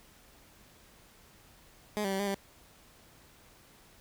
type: tone with pitch steps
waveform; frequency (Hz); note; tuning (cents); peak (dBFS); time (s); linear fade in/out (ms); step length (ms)
15% pulse; 209.9 / 194.7 / 193 / 201.8 / 196.9; G#3 / G3 / G3 / G#3 / G3; +19 / -12 / -27 / -49 / +8; -24; 1.97-2.345; 0; 75
effects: pink hiss -59 dBFS RMS until 4 s